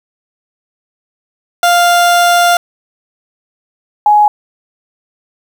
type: tone pair in turn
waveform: 30% pulse / sine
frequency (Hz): 698.5 / 836.9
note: F5 / G#5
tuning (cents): 0 / +13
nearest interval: minor third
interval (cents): 313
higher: second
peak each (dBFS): -4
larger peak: neither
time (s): 1.63-2.57 / 4.06-4.28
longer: first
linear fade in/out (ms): 2
effects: 7-bit